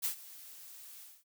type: noise with ADSR envelope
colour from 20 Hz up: blue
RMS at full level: -32 dBFS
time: 0.02-1.24 s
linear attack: 30 ms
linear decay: 100 ms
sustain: -19 dB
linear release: 220 ms
effects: none